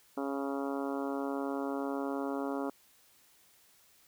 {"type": "harmonic tone", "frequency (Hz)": 138.59, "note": "C#3", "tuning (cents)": 0, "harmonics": [2, 3, 4, 5, 6, 7, 8, 9, 10], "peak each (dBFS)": [-35, -39, -41, -43, -45, -46, -47, -48, -49], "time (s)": [0.17, 2.7], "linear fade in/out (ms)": 5, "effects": ["white hiss -64 dBFS RMS until 4.07 s"]}